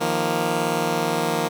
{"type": "chord", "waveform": "10% pulse", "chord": "Eb suspended second", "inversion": "none", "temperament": "just", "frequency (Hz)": [155.56, 175.01, 233.3], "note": ["Eb3", "F3", "Bb3"], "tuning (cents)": [0, 4, 2], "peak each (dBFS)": -18, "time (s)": [0, 1.49], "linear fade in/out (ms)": 20, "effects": []}